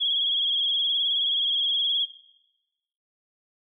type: tone with vibrato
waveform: sine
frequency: 3301 Hz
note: G#7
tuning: 11 cents flat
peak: -21 dBFS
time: 0-2.06 s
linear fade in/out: 20 ms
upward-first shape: sine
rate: 19 Hz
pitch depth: 50 cents each way
effects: noise-tail reverb RT60 1.0 s tail -19 dB re dry